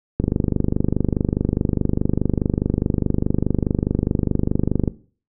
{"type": "click train", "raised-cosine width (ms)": 3, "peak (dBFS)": -5, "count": 117, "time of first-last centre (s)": [0.2, 4.877], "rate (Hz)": 24.8, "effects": ["noise-tail reverb RT60 0.4 s tail -17 dB re dry"]}